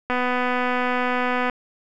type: click train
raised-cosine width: 0.5 ms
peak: -9 dBFS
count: 349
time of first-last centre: 0.1-1.498 s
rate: 249 Hz
effects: none